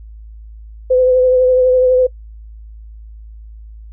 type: tone with vibrato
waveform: sine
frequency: 508 Hz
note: B4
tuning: 49 cents sharp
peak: -8 dBFS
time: 0.9-2.07 s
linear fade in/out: 10 ms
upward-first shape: triangle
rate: 12 Hz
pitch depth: 27 cents each way
effects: noise-tail reverb RT60 0.1 s tail -22 dB re dry + added 54 Hz sine -32 dBFS peak until 3.92 s